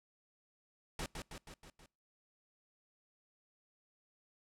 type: noise with echo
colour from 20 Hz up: pink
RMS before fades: -40 dBFS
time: 0.99-1.06 s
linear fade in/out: 2 ms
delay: 160 ms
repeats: 5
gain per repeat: -4 dB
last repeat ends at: 1.86 s
effects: noise-tail reverb RT60 0.4 s tail -26 dB re dry + low-pass 9000 Hz 12 dB/octave